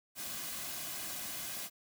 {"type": "noise with comb filter", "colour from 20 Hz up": "white", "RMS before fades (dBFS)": -41, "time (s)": [0.15, 1.7], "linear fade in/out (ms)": 50, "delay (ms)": 2.2, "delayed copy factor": -0.5, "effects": []}